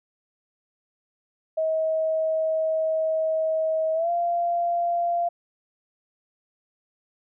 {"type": "tone with pitch glide", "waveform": "sine", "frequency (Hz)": [637, 690.7], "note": ["D#5", "F5"], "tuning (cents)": [41, -19], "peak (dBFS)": -21, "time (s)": [1.57, 5.29], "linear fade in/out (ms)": 10, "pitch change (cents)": 140, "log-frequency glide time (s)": [3.94, 4.1], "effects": []}